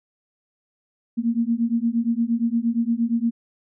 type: beating tone pair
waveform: sine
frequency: 228.3 / 236.9 Hz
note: A#3 / A#3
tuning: -36 / +28 cents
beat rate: 8.6 Hz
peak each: -22 dBFS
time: 1.17-3.31 s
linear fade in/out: 20 ms
effects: none